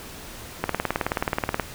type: click train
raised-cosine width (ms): 0.5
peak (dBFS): -7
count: 19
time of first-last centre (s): 0.64-1.597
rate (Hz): 18.8
effects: pink hiss -40 dBFS RMS until 1.74 s